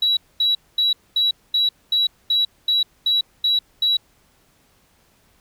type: tone bursts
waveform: sine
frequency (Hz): 3903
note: B7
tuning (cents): -21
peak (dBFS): -14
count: 11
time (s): 0.02-3.97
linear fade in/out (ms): 5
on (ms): 150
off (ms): 230
effects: tanh soft clip ceiling -11 dBFS + pink hiss -59 dBFS RMS until 5.4 s